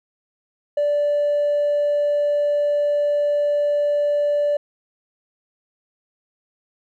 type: tone with hard clipping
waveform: sine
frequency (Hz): 584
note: D5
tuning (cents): -10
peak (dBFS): -17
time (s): 0.77-4.57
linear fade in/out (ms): 5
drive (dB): 1
effects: none

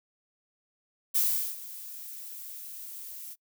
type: noise with ADSR envelope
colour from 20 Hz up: violet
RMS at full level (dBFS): -24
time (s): 1.14-3.36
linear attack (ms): 20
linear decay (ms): 400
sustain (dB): -18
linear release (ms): 44
effects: noise-tail reverb RT60 0.1 s tail -26 dB re dry

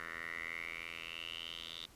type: tone with band-pass filter sweep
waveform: 10% pulse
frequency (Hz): 83.2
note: E2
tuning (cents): +17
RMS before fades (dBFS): -45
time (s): 0-1.86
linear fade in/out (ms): 0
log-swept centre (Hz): 1700 to 3600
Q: 7.7
effects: pink hiss -61 dBFS RMS until 1.95 s + resampled to 32000 Hz

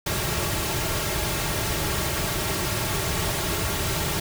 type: noise with comb filter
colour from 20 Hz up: pink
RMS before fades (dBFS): -26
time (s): 0.06-4.2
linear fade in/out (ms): 5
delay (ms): 4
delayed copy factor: -0.6
effects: none

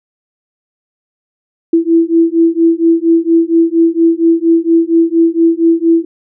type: beating tone pair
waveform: sine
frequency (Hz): 329.6 / 333.9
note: E4 / E4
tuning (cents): 0 / +22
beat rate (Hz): 4.3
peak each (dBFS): -10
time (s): 1.73-6.05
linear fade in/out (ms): 5
effects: none

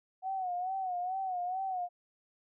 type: tone with vibrato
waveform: sine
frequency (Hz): 740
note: F#5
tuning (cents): 0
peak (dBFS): -32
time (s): 0.22-1.89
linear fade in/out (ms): 50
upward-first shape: sine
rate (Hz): 2.3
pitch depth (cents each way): 77
effects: none

